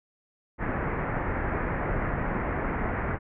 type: low-pass noise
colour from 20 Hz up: pink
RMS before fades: -29 dBFS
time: 0.58-3.19 s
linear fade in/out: 50 ms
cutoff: 2100 Hz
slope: 48 dB/octave
effects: none